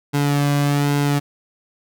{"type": "tone with flanger", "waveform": "sawtooth", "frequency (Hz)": 143.6, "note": "D3", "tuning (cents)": -39, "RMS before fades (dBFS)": -18, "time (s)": [0.13, 1.2], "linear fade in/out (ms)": 20, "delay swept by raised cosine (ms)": [1.7, 2.23], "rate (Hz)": 1.2, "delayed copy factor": -0.55, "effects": []}